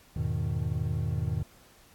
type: chord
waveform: triangle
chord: E major seventh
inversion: none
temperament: equal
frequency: 82.41 / 103.83 / 123.47 / 155.56 Hz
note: E2 / G#2 / B2 / D#3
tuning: 0 / 0 / 0 / 0 cents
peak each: -31 dBFS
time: 0.16-1.43 s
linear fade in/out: 5 ms
effects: pink hiss -58 dBFS RMS until 1.94 s + AAC 64 kbps